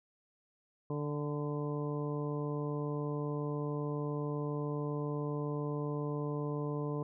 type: harmonic tone with a mistuned harmonic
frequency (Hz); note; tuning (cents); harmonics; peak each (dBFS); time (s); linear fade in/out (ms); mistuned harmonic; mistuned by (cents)
147.3; D3; +6; 1 / 2 / 3 / 4 / 5 / 6 / 7; -36 / -40 / -39 / -46 / -53 / -52 / -46; 0.9-7.03; 2; 7; -17
effects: none